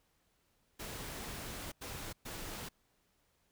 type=noise bursts at uneven times; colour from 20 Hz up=pink; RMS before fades=-44 dBFS; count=3; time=0.79-1.72 / 1.81-2.13 / 2.25-2.69 s; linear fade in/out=10 ms; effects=pink hiss -75 dBFS RMS until 3.51 s